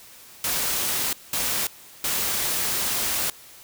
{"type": "noise bursts at uneven times", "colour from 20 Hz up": "white", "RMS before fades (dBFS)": -25, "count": 3, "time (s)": [[0.44, 1.13], [1.33, 1.67], [2.04, 3.3]], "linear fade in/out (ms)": 2, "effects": ["white hiss -47 dBFS RMS until 3.63 s"]}